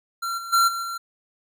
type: tone with level steps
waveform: square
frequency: 1367 Hz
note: F6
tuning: 37 cents flat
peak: -26 / -33 / -16 / -27 / -29 dBFS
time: 0.22-0.98 s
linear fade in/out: 10 ms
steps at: 0.37 / 0.52 / 0.67 / 0.82 s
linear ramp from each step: 20 ms
effects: none